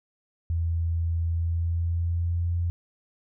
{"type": "tone with pitch glide", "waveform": "sine", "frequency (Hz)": [83.4, 86.14], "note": ["E2", "F2"], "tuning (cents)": [21, -23], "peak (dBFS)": -23, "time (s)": [0.5, 2.7], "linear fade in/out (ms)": 0, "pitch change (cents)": 56, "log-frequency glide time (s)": [1.29, 2.57], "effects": []}